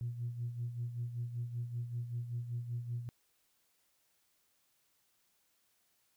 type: tone with tremolo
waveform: sine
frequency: 119.7 Hz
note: A#2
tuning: 46 cents sharp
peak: -33 dBFS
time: 0.01-3.09 s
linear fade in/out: 0 ms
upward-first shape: sine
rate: 5.2 Hz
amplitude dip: 65%
effects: tanh soft clip ceiling -30 dBFS + white hiss -75 dBFS RMS until 6.16 s